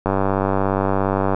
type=click train; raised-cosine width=1 ms; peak=-5 dBFS; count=126; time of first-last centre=0.06-1.346 s; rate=97.2 Hz; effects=none